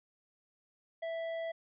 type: tone with tanh clipping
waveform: sine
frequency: 659.3 Hz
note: E5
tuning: in tune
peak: -37 dBFS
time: 1.02-1.52 s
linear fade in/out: 10 ms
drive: 12 dB
effects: resampled to 8000 Hz